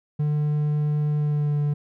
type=tone with pitch glide; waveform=triangle; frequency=149.2 to 146.64 Hz; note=D3 to D3; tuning=+28 to -2 cents; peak=-18 dBFS; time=0.19-1.74 s; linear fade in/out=10 ms; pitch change=-30 cents; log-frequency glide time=1.14-1.6 s; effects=none